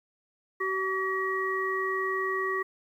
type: harmonic tone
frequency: 380.7 Hz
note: F#4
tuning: 49 cents sharp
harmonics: 1 / 3 / 5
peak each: -31 / -31 / -31 dBFS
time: 0.6-2.63 s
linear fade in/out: 10 ms
effects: 10-bit